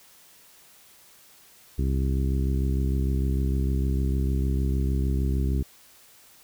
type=harmonic tone; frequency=66.6 Hz; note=C2; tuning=31 cents sharp; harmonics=1 / 2 / 3 / 4 / 5 / 6; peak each=-23 / -29 / -33 / -35 / -37 / -39 dBFS; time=1.78-5.63 s; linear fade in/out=10 ms; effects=white hiss -54 dBFS RMS until 6.43 s